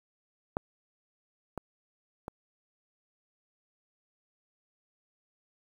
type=clicks; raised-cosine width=1 ms; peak=-15 / -21 / -23 dBFS; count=3; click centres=0.569 / 1.577 / 2.281 s; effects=8-bit